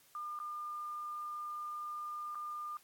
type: tone with dropouts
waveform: sine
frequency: 1205 Hz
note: D6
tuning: 44 cents sharp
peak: -39 dBFS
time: 0.15-2.77 s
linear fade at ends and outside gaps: 1 ms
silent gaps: 0.39-0.4 / 2.348-2.354 s
effects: white hiss -65 dBFS RMS until 2.83 s + AAC 64 kbps